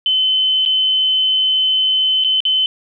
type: tone with dropouts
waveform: sine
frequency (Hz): 3051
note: G7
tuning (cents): -48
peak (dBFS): -12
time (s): 0.06-2.66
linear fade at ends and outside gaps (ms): 1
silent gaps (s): 0.652-0.66 / 2.239-2.246 / 2.404-2.452
effects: none